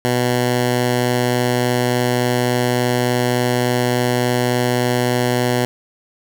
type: tone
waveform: 10% pulse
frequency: 123.47 Hz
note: B2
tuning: in tune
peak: -7 dBFS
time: 0.05-5.65 s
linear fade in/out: 0 ms
effects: none